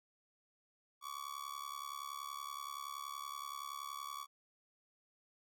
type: tone with amplitude modulation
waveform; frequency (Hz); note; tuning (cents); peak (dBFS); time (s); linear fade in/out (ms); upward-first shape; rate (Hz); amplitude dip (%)
45% pulse; 1133; C#6; +37; -39; 1.01-4.27; 50; sine; 70.6; 90
effects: none